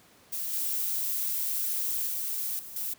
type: noise with level steps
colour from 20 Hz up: violet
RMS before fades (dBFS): -33 / -30 / -32 / -43 / -33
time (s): 0.32-2.94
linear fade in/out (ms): 10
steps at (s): 0.53 / 2.07 / 2.59 / 2.76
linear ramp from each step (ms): 2
effects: pink hiss -58 dBFS RMS until 2.98 s + high-pass 100 Hz 12 dB/octave